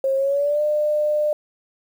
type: tone with pitch glide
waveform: sine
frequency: 538 to 600.4 Hz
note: C5 to D5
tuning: +48 to +38 cents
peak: -17 dBFS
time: 0.04-1.33 s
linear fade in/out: 2 ms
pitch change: +190 cents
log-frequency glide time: 0.16-0.62 s
effects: 8-bit